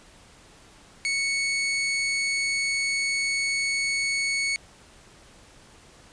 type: tone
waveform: sawtooth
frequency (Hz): 2216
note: C#7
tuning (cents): -1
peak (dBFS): -20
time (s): 1.05-4.56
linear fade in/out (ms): 0
effects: pink hiss -52 dBFS RMS until 6.12 s + resampled to 22050 Hz